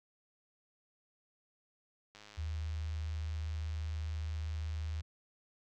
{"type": "click train", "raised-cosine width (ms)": 0.2, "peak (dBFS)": -36, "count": 301, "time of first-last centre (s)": [2.15, 5.007], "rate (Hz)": 105}
{"type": "tone", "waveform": "sine", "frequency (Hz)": 79, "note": "D#2", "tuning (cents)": 27, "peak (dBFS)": -35, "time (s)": [2.37, 5.02], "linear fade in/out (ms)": 20}
{"effects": []}